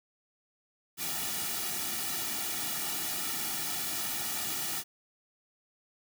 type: noise with comb filter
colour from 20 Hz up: white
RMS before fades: -34 dBFS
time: 0.97-4.84 s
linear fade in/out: 50 ms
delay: 1.9 ms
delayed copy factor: -0.8
effects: none